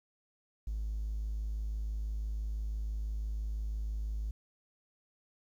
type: tone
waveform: triangle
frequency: 53 Hz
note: G#1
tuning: 36 cents sharp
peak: -30 dBFS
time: 0.67-4.31 s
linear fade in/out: 5 ms
effects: tanh soft clip ceiling -29 dBFS + 11-bit